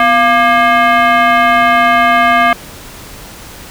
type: tone with frequency modulation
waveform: sine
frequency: 249.6 Hz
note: B3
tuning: 19 cents sharp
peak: -6 dBFS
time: 0-2.53 s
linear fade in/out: 2 ms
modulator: 943 Hz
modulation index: 2
effects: pink hiss -32 dBFS RMS until 3.7 s